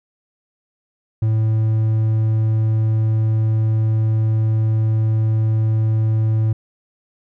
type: tone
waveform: triangle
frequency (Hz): 110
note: A2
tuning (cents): 0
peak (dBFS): -12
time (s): 1.22-6.53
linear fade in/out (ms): 5
effects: none